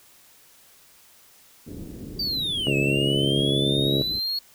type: low-pass noise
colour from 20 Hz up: white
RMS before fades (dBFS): -37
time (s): 1.66-4.2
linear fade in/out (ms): 20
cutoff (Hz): 330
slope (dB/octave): 24
type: linear two-way sweep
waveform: triangle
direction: down then up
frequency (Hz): 4691 to 2557 to 4348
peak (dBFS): -23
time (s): 2.19-4.39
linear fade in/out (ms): 5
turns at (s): 2.76
type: harmonic tone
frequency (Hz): 69.3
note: C#2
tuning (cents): 0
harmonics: 2 / 3 / 4 / 5 / 6 / 7 / 8 / 9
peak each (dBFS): -25 / -31 / -28 / -28 / -29 / -34 / -35 / -36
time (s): 2.67-4.02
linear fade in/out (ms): 0
effects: white hiss -54 dBFS RMS until 4.54 s